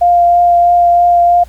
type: tone with vibrato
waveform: sine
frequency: 698.5 Hz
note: F5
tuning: in tune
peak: -5 dBFS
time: 0.01-1.44 s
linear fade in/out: 10 ms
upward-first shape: triangle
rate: 3.1 Hz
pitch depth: 12 cents each way
effects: added 60 Hz sine -33 dBFS peak until 1.48 s + pink hiss -45 dBFS RMS until 1.48 s